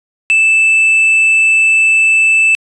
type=tone; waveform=triangle; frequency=2637 Hz; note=E7; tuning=in tune; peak=-5 dBFS; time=0.3-2.55 s; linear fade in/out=0 ms; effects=resampled to 22050 Hz